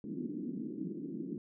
white band-pass noise, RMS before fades -40 dBFS, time 0.04-1.38 s, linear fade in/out 2 ms, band 170 to 340 Hz, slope 48 dB/octave, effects none

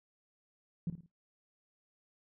sine tone with echo, 170 Hz, F3, 46 cents flat, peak -30 dBFS, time 0.87-0.9 s, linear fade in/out 2 ms, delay 54 ms, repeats 3, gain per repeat -9 dB, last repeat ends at 1.062 s, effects noise-tail reverb RT60 0.2 s tail -21 dB re dry + tanh soft clip ceiling -26 dBFS

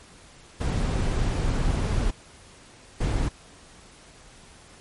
brown noise bursts at uneven times, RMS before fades -24 dBFS, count 2, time 0.6-2.11 / 3-3.29 s, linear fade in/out 10 ms, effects pink hiss -50 dBFS RMS until 4.8 s + MP3 48 kbps

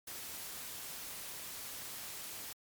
white noise, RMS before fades -45 dBFS, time 0.07-2.53 s, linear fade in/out 5 ms, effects MP3 96 kbps

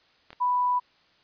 clicks, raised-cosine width 0.3 ms, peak -28 dBFS, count 2, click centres 0.305 / 0.33 s
sine tone, 989 Hz, B5, 2 cents sharp, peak -21 dBFS, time 0.4-0.8 s, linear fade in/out 20 ms
effects white hiss -62 dBFS RMS until 1.23 s + resampled to 11025 Hz

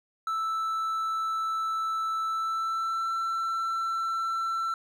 triangle tone with pitch glide, 1318.5 to 1340.8 Hz, E6 to E6, 0 to +29 cents, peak -25 dBFS, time 0.27-4.74 s, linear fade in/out 2 ms, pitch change +29 cents, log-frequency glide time 2.26-3.11 s, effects none

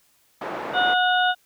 pink band-pass noise, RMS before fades -31 dBFS, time 0.41-0.94 s, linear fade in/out 5 ms, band 390 to 1300 Hz, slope 12 dB/octave
harmonic tone, 729 Hz, F#5, 26 cents flat, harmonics 1 / 2 / 4 / 5, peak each -20 / -21 / -28 / -28 dBFS, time 0.73-1.35 s, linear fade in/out 50 ms
effects white hiss -62 dBFS RMS until 1.45 s

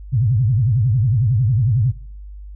sine tone with vibrato, 116.54 Hz, A#2, in tune, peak -13 dBFS, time 0.12-1.92 s, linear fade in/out 20 ms, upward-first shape sine, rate 11 Hz, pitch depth 280 cents each way, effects noise-tail reverb RT60 0.5 s tail -20 dB re dry + added 50 Hz sine -32 dBFS peak until 2.55 s

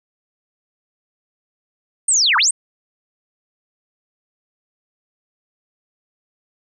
sine linear two-way sweep, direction down then up, 8870 to 880 to 8870 Hz, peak -12 dBFS, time 2.08-2.51 s, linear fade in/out 5 ms, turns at 2.37 s, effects none

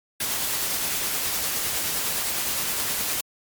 white noise with tremolo, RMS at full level -25 dBFS, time 0.2-3.21 s, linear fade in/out 5 ms, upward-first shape triangle, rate 9.7 Hz, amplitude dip 25%, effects MP3 96 kbps

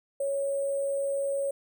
sine tone with sample-and-hold, 554.4 Hz, C#5, in tune, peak -26 dBFS, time 0.2-1.51 s, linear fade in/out 5 ms, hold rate 8820 Hz, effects none

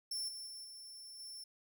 sawtooth tone with level steps, 5390 Hz, E8, 38 cents sharp, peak -35 / -42 / -44 / -47 / -44 dBFS, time 0.11-1.44 s, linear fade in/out 5 ms, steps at 0.28 / 0.46 / 0.64 / 1.19 s, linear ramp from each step 10 ms, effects none

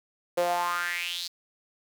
sawtooth tone with high-pass filter sweep, 174.61 Hz, F3, in tune, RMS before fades -29 dBFS, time 0.37-1.28 s, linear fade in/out 10 ms, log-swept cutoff 490 to 4600 Hz, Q 5.3, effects 8-bit

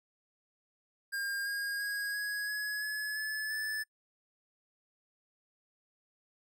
square tone with pitch steps, 1609 / 1627.7 / 1646.6 / 1665.7 / 1685.1 / 1704.7 / 1724.5 / 1744.5 Hz, G6 / G#6 / G#6 / G#6 / G#6 / G#6 / A6 / A6, +45 / -35 / -15 / +5 / +25 / +45 / -35 / -15 cents, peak -34 dBFS, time 1.12-3.84 s, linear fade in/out 20 ms, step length 340 ms, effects noise-tail reverb RT60 0.1 s tail -24 dB re dry

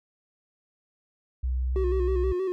sine tone, 63.2 Hz, B1, 41 cents sharp, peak -24 dBFS, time 1.43-2.33 s, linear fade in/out 10 ms
triangle tone with vibrato, 369.7 Hz, F#4, 1 cent flat, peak -23 dBFS, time 1.76-2.52 s, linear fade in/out 0 ms, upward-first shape square, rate 6.3 Hz, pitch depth 47 cents each way
effects none

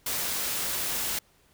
white noise, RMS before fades -30 dBFS, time 0.06-1.19 s, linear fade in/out 5 ms, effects pink hiss -63 dBFS RMS until 1.53 s

